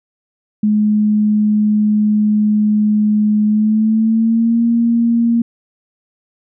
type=tone with pitch glide; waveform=sine; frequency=211.3 to 233.1 Hz; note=G#3 to A#3; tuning=+30 to 0 cents; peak=-10 dBFS; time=0.63-5.42 s; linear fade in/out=5 ms; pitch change=+170 cents; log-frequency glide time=3.46-4.63 s; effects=none